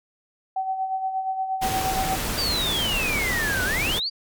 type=tone with tremolo; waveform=sine; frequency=762 Hz; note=G5; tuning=49 cents flat; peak=-21 dBFS; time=0.56-2.16 s; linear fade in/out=5 ms; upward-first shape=sine; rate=8.5 Hz; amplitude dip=55%
type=noise; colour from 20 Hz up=pink; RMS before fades=-27 dBFS; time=1.61-4 s; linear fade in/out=20 ms
type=exponential two-way sweep; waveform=sine; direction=down then up; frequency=4800 to 1453 to 4800 Hz; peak=-23 dBFS; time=2.37-4.1 s; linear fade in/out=20 ms; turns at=3.64 s
effects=MP3 96 kbps